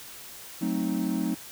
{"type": "chord", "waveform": "triangle", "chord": "F# diminished seventh", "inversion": "none", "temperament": "equal", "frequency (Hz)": [185, 220, 261.6, 311.1], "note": ["F#3", "A3", "C4", "Eb4"], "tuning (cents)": [0, 0, 0, 0], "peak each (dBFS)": -29, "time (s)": [0.61, 1.35], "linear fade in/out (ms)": 10, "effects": ["white hiss -44 dBFS RMS until 1.51 s"]}